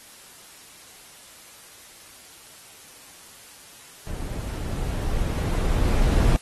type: noise with level ramp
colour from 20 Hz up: brown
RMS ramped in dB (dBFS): -32 to -18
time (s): 4.07-6.36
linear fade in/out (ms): 0
effects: white hiss -47 dBFS RMS until 6.41 s + AAC 32 kbps